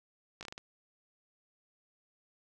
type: slowing click train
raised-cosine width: 0.2 ms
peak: -26 dBFS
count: 6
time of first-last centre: 0.41-0.579 s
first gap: 18 ms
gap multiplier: 1.32
effects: none